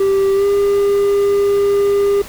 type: tone with pitch glide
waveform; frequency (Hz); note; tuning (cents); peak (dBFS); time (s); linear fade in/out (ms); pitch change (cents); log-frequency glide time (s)
triangle; 391 to 402; G4 to G4; -4 to +44; -9; 0-2.22; 5; +48; 0.34-0.46
effects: pink hiss -34 dBFS RMS until 2.28 s